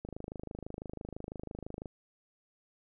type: click train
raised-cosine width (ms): 2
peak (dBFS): -27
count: 48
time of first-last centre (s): 0.05-1.858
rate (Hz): 26
effects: none